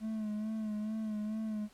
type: tone with vibrato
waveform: triangle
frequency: 215.3 Hz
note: A3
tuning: 37 cents flat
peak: -32 dBFS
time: 0-1.69 s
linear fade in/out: 50 ms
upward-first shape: sine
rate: 2.3 Hz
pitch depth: 40 cents each way
effects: pink hiss -63 dBFS RMS until 1.73 s + low-pass 12000 Hz 12 dB/octave